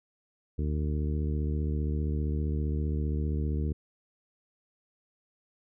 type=harmonic tone; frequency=75.2 Hz; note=D2; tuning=42 cents sharp; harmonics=1 / 2 / 3 / 4 / 5 / 6; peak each=-28 / -34 / -38 / -40 / -42 / -44 dBFS; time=0.58-3.73 s; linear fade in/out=10 ms; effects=none